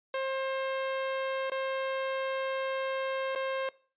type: tone with dropouts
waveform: sawtooth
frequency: 532 Hz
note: C5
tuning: 29 cents sharp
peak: -26 dBFS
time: 0.14-3.69 s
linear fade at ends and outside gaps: 2 ms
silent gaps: 1.499-1.518 / 3.351-3.358 s
effects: noise-tail reverb RT60 0.4 s tail -21 dB re dry + resampled to 8000 Hz